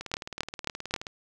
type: two click trains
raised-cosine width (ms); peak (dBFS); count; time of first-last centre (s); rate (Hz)
0.2; -19 / -9; 21 / 4; 0.01-1.068 / 0.14-0.94; 18.9 / 3.75
effects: none